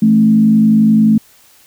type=tone with frequency modulation; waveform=sine; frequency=218 Hz; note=A3; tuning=16 cents flat; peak=-6 dBFS; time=0.02-1.18 s; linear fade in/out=5 ms; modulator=51.4 Hz; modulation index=0.56; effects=white hiss -47 dBFS RMS until 1.66 s